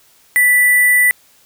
sine tone with sample-and-hold, 1975.5 Hz, B6, in tune, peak -8 dBFS, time 0.36-1.11 s, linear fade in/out 0 ms, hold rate 11025 Hz, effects white hiss -51 dBFS RMS until 1.45 s

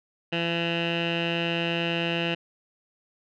15% pulse tone with low-pass filter, 168.9 Hz, E3, 42 cents sharp, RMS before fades -27 dBFS, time 0.32-2.35 s, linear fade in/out 10 ms, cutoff 2800 Hz, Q 6.1, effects none

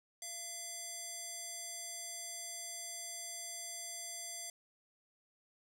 square tone with band-pass filter, 680 Hz, F5, 46 cents flat, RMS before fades -45 dBFS, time 0.22-4.5 s, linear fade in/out 2 ms, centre 7800 Hz, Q 2.5, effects none

